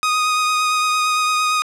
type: tone with vibrato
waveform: sawtooth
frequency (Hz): 1244.5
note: D#6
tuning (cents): 0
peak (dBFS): -12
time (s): 0.03-1.62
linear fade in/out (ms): 0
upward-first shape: triangle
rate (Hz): 8.8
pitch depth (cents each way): 17
effects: low-pass 9000 Hz 12 dB/octave